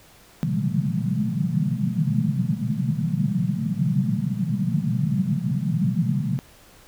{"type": "band-pass noise", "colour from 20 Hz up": "pink", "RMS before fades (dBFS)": -23, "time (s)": [0.43, 6.39], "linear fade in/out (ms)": 0, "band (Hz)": [120, 220], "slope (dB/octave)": 96, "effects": ["pink hiss -51 dBFS RMS until 6.87 s"]}